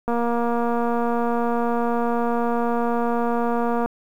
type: click train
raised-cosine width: 1 ms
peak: -11 dBFS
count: 893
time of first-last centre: 0.08-3.86 s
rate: 236 Hz
effects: 8-bit